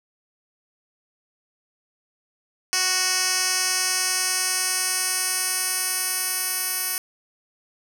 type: tone with band-pass filter sweep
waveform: 10% pulse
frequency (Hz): 370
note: F#4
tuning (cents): 0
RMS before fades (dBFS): -24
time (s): 2.73-6.98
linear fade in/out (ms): 0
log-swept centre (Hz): 6200 to 12000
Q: 1.3
effects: none